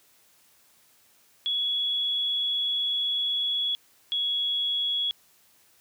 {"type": "tone pair in turn", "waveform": "sine", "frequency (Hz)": [3368, 3350], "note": ["G#7", "G#7"], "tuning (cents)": [24, 14], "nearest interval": "unison", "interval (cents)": 10, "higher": "first", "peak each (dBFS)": -24, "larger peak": "neither", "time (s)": [[1.46, 3.75], [4.12, 5.11]], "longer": "first", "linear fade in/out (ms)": 0, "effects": ["white hiss -61 dBFS RMS until 5.8 s", "high-pass 60 Hz 12 dB/octave"]}